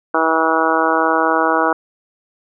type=harmonic tone; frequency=161.4 Hz; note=E3; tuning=36 cents flat; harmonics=2 / 3 / 4 / 5 / 6 / 7 / 8 / 9; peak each=-21 / -21 / -21 / -21 / -21 / -21 / -21 / -21 dBFS; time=0.14-1.73 s; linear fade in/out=5 ms; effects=none